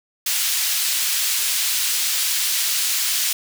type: high-pass noise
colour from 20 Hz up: pink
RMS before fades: -21 dBFS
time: 0.26-3.33 s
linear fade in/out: 5 ms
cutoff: 3200 Hz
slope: 12 dB/octave
effects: none